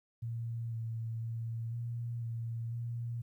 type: tone with pitch steps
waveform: sine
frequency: 115.9 / 113.7 / 114.6 / 118 / 115.4 / 117.9 Hz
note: A#2 / A#2 / A#2 / A#2 / A#2 / A#2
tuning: -10 / -43 / -29 / +22 / -17 / +20 cents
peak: -35 dBFS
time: 0.22-3.22 s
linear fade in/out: 10 ms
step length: 500 ms
effects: 12-bit